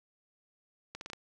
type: accelerating click train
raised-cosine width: 0.2 ms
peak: -24 dBFS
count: 5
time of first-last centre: 0.95-1.133 s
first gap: 61 ms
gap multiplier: 0.81
effects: none